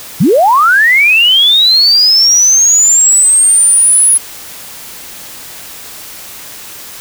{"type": "linear sweep", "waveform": "sine", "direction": "up", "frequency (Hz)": [128.3, 10548], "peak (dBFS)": -4, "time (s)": [0.2, 4.18], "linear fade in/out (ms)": 10, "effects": ["white hiss -29 dBFS RMS until 7 s"]}